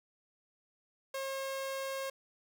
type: tone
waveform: sawtooth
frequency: 539 Hz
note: C#5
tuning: 49 cents flat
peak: -32 dBFS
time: 1.14-2.1 s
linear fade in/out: 5 ms
effects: none